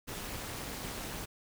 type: noise with amplitude modulation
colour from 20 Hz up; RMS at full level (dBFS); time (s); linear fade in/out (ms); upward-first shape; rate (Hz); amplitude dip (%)
pink; -37; 0.07-1.26; 20; sine; 222; 80
effects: none